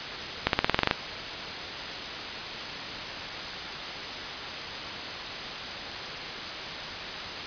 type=accelerating click train; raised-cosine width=0.3 ms; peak=-4 dBFS; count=10; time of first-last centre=0.47-0.911 s; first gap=62 ms; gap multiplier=0.94; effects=white hiss -34 dBFS RMS until 7.46 s + resampled to 11025 Hz